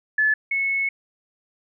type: tone pair in turn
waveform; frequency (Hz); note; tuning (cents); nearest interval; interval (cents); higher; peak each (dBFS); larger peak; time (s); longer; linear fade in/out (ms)
sine; 1727 / 2197; A6 / C#7; -33 / -16; major third; 417; second; -16 / -20; first; 0.18-0.34 / 0.51-0.89; second; 5
effects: none